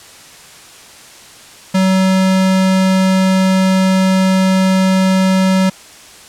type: tone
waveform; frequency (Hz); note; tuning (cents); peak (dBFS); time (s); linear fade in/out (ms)
square; 188.9; F#3; +36; -10; 1.74-5.7; 10
effects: white hiss -38 dBFS RMS until 6.28 s + low-pass 9000 Hz 12 dB/octave